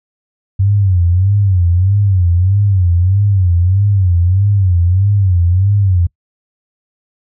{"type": "tone with vibrato", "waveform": "sine", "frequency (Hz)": 93.9, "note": "F#2", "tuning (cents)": 26, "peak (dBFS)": -8, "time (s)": [0.59, 6.07], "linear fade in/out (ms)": 10, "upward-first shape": "sine", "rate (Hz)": 1.6, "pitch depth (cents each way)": 150, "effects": ["noise-tail reverb RT60 0.1 s tail -24 dB re dry"]}